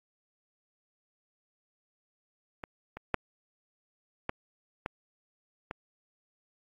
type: clicks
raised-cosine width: 0.5 ms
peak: -23 / -25 / -10 / -15 / -18 / -21 dBFS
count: 6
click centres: 2.638 / 2.97 / 3.143 / 4.294 / 4.861 / 5.711 s
effects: AAC 48 kbps